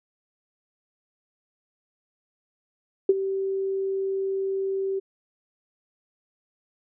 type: tone with ADSR envelope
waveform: sine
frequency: 387.2 Hz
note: G4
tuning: 21 cents flat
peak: -11 dBFS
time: 3.09-5 s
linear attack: 4 ms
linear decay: 33 ms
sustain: -13 dB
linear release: 17 ms
effects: none